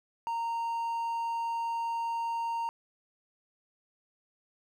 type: tone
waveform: triangle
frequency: 925 Hz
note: A#5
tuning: 14 cents flat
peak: -28 dBFS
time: 0.27-2.69 s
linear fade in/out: 0 ms
effects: none